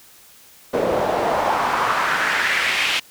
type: noise with band-pass filter sweep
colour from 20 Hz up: pink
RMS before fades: -20 dBFS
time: 0.73-3 s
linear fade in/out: 10 ms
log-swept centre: 480 to 2800 Hz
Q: 2.3
effects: white hiss -48 dBFS RMS until 3.1 s